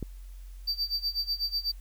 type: click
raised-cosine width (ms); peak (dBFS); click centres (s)
3; -21; 0.027
type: tone with tremolo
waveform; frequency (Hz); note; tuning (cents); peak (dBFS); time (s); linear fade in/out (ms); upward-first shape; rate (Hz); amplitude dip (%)
triangle; 4646; D8; -20; -24; 0.67-1.72; 10; sine; 8.1; 90
effects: added 45 Hz sine -41 dBFS peak until 1.8 s + white hiss -62 dBFS RMS until 1.8 s

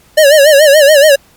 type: tone with vibrato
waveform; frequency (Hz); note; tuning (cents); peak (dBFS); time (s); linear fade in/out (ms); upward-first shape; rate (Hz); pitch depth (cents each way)
square; 587.3; D5; 0; -3; 0.17-1.16; 10; sine; 7; 120
effects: pink hiss -46 dBFS RMS until 1.36 s + MP3 96 kbps

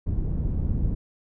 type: low-pass noise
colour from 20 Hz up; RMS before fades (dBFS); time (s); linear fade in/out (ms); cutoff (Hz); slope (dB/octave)
pink; -25; 0.06-0.95; 10; 170; 12
effects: none

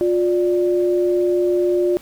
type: tone pair together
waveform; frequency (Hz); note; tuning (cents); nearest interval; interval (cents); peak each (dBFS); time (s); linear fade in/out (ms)
sine; 355.3 / 588; F4 / D5; +30 / +2; major sixth; 872; -15 / -23; 0.01-1.97; 0
effects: pink hiss -45 dBFS RMS until 2.01 s

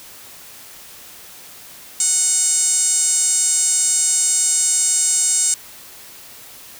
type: tone with band-pass filter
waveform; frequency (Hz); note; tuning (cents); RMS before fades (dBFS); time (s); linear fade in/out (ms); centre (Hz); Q
5% pulse; 738; F#5; -5; -17; 2-5.54; 2; 7800; 5.9
effects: white hiss -40 dBFS RMS until 6.79 s

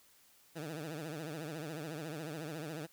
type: tone with vibrato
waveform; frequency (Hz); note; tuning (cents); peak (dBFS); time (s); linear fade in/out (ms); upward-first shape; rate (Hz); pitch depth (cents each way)
15% pulse; 155.56; D#3; 0; -34; 0.55-2.87; 20; triangle; 14; 160
effects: white hiss -65 dBFS RMS until 2.92 s

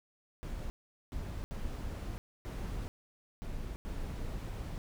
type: noise bursts at uneven times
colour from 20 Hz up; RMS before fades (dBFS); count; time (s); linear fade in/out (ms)
brown; -39; 6; 0.43-0.7 / 1.12-1.44 / 1.51-2.18 / 2.45-2.88 / 3.42-3.76 / 3.85-4.78; 0
effects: none

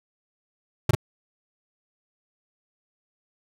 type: tone with echo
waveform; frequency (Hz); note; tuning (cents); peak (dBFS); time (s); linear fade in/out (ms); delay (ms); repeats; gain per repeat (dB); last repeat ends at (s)
square; 123.47; B2; 0; -16; 0.89-0.91; 5; 41; 1; -2; 0.951
effects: none

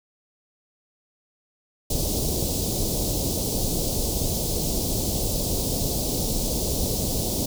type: band-stop noise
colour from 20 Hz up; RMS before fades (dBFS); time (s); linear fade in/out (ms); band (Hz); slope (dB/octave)
pink; -25; 1.9-7.46; 5; 640 to 4200; 24
effects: none

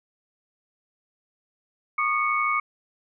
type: tone cluster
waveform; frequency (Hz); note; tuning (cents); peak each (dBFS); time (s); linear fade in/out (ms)
sine; 1107 / 1219 / 2220; C#6 / D#6 / C#7; -3 / -36 / +2; -29 / -24 / -25; 1.98-2.6; 5
effects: none

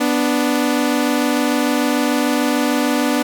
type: tone pair together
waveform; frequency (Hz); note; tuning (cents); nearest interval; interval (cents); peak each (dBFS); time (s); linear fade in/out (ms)
sawtooth; 247 / 293.7; B3 / D4; 0 / 0; minor third; 300; -14; 0-3.23; 10
effects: none

